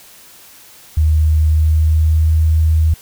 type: tone with pitch glide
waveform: sine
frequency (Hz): 77.7 to 79.33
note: D#2 to D#2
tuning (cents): -2 to +34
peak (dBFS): -9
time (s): 0.97-2.94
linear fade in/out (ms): 5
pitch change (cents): +36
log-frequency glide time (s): 1.4-2.37
effects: white hiss -42 dBFS RMS until 3.01 s